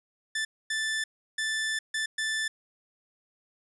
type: tone bursts at uneven times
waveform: sawtooth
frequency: 1760 Hz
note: A6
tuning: in tune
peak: -24 dBFS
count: 5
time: 0.35-0.45 / 0.7-1.04 / 1.38-1.79 / 1.94-2.06 / 2.18-2.48 s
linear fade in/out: 5 ms
effects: resampled to 24000 Hz